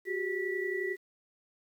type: tone cluster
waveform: sine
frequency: 368 / 399.2 / 1950 Hz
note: F#4 / G4 / B6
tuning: -9 / +32 / -23 cents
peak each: -34 / -36 / -35 dBFS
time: 0.05-0.97 s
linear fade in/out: 50 ms
effects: 10-bit